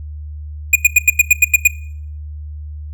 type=tone bursts; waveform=square; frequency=2452 Hz; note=D#7; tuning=26 cents flat; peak=-5 dBFS; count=9; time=0.73-1.676 s; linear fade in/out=5 ms; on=26 ms; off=89 ms; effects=noise-tail reverb RT60 0.6 s tail -20 dB re dry + added 75 Hz sine -26 dBFS peak until 2.93 s